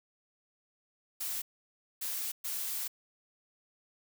blue noise bursts at uneven times, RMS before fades -36 dBFS, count 3, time 1.2-1.42 / 2.01-2.32 / 2.44-2.88 s, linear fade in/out 10 ms, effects none

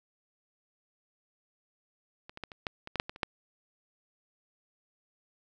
clicks, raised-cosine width 0.3 ms, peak -29 / -27 / -21 / -29 / -16 / -25 / -18 / -8 / -22 / -30 / -12 dBFS, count 11, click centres 2.295 / 2.374 / 2.437 / 2.518 / 2.668 / 2.874 / 2.957 / 2.999 / 3.095 / 3.161 / 3.232 s, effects none

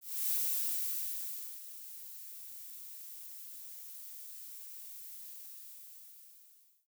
violet noise with ADSR envelope, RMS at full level -32 dBFS, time 0.01-6.87 s, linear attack 290 ms, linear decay 1300 ms, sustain -16 dB, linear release 1600 ms, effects noise-tail reverb RT60 0.1 s tail -22 dB re dry

